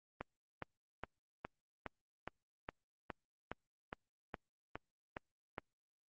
click train, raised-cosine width 0.5 ms, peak -26 dBFS, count 14, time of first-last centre 0.21-5.582 s, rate 2.42 Hz, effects Opus 24 kbps

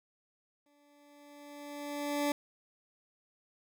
20% pulse tone with exponential growth, 290 Hz, D4, 22 cents flat, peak -23 dBFS, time 0.66-2.32 s, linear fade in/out 2 ms, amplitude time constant 360 ms, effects none

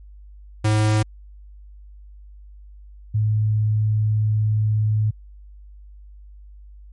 square / sine tone pair in turn, 107.4 / 107.4 Hz, A2 / A2, -41 / -41 cents, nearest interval unison, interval 0 cents, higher neither, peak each -16 dBFS, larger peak neither, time 0.64-1.03 / 3.14-5.11 s, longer second, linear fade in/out 10 ms, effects added 50 Hz sine -40 dBFS peak until 6.92 s + MP3 48 kbps

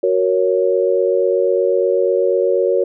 sine chord, F# major, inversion none, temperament equal, 370 / 466.2 / 554.4 Hz, F#4 / A#4 / C#5, 0 / 0 / 0 cents, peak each -17 dBFS, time 0.03-2.84 s, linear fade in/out 5 ms, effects none

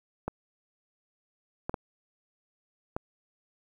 clicks, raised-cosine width 1 ms, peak -17 dBFS, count 4, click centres 0.28 / 1.695 / 1.742 / 2.965 s, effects 9-bit

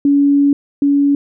sine tone pair in turn, 283.3 / 283.3 Hz, C#4 / C#4, +38 / +38 cents, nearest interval unison, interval 0 cents, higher neither, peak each -8 / -9 dBFS, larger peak first, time 0.05-0.53 / 0.82-1.15 s, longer first, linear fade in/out 2 ms, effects none

